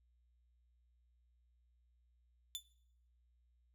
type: tone with exponential decay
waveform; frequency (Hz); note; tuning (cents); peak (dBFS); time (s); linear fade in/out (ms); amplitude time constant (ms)
sawtooth; 3507; A7; -6; -33; 2.55-2.64; 0; 18
effects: noise-tail reverb RT60 0.7 s tail -20 dB re dry + added 60 Hz sine -70 dBFS peak until 3.74 s